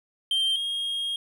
triangle tone pair in turn, 3155 / 3251 Hz, G7 / G#7, +10 / -38 cents, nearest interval minor second, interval 52 cents, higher second, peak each -20 / -25 dBFS, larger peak first, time 0.31-0.56 / 0.56-1.16 s, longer second, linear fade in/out 2 ms, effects none

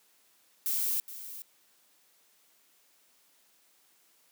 violet noise with echo, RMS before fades -30 dBFS, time 0.66-1 s, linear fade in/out 0 ms, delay 420 ms, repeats 1, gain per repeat -13 dB, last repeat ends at 1.42 s, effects white hiss -66 dBFS RMS until 4.31 s + high-pass 200 Hz 12 dB/octave

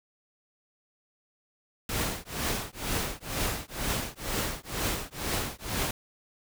pink noise with tremolo, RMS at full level -28 dBFS, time 1.89-5.91 s, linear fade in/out 2 ms, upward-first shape triangle, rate 2.1 Hz, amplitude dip 100%, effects none

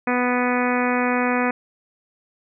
harmonic tone, 247.4 Hz, B3, 3 cents sharp, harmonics 1 / 2 / 3 / 4 / 5 / 6 / 7 / 8 / 9 / 10, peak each -22 / -25 / -27 / -28 / -29 / -30 / -30 / -31 / -32 / -32 dBFS, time 0.07-1.51 s, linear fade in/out 5 ms, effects none

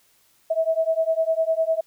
sine beating tone pair, 643 / 652.9 Hz, E5 / E5, -43 / -17 cents, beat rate 9.9 Hz, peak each -22 dBFS, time 0.5-1.81 s, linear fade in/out 10 ms, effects white hiss -61 dBFS RMS until 1.86 s

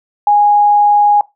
sine tone, 826 Hz, G#5, 10 cents flat, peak -6 dBFS, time 0.27-1.21 s, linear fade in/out 2 ms, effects noise-tail reverb RT60 0.2 s tail -20 dB re dry

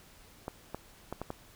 clicks, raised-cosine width 1 ms, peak -22 dBFS, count 5, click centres 0.481 / 0.746 / 1.126 / 1.216 / 1.304 s, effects pink hiss -57 dBFS RMS until 1.55 s

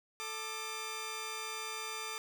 10% pulse tone pair together, 440 / 1191.4 Hz, A4 / D6, 0 / +24 cents, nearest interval octave + perfect fourth, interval 1724 cents, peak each -35 / -32 dBFS, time 0.2-2.18 s, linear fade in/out 0 ms, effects none

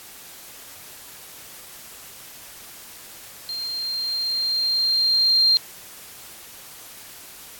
sine tone with level ramp, 4186 Hz, C8, in tune, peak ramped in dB -27 to -13 dBFS, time 3.49-5.57 s, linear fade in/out 0 ms, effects white hiss -42 dBFS RMS until 7.59 s + AAC 64 kbps

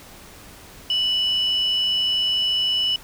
sine tone pair together, 2960 / 5274 Hz, F#7 / E8, 0 / 0 cents, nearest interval minor seventh, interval 1000 cents, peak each -18 / -29 dBFS, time 0.9-2.96 s, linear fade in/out 2 ms, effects tanh soft clip ceiling -12 dBFS + pink hiss -44 dBFS RMS until 3.03 s

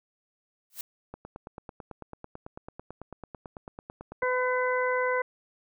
blue noise with exponential growth, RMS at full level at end -32 dBFS, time 0.7-0.81 s, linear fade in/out 2 ms, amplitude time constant 23 ms
click train, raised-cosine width 1 ms, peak -26 dBFS, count 29, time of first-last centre 1.14-4.231 s, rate 9.06 Hz
harmonic tone, 504 Hz, B4, 35 cents sharp, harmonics 1 / 2 / 3 / 4, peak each -27 / -30 / -32 / -33 dBFS, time 4.22-5.22 s, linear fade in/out 5 ms
effects none

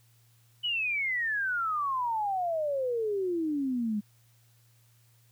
sine exponential sweep, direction down, 3000 to 202.5 Hz, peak -27 dBFS, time 0.63-4.01 s, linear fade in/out 20 ms, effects added 116 Hz sine -61 dBFS peak until 5.31 s + white hiss -67 dBFS RMS until 5.31 s

